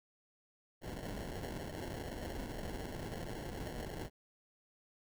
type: noise with sample-and-hold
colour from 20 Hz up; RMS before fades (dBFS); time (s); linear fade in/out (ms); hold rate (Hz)
pink; -43; 0.81-4.1; 50; 1225
effects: none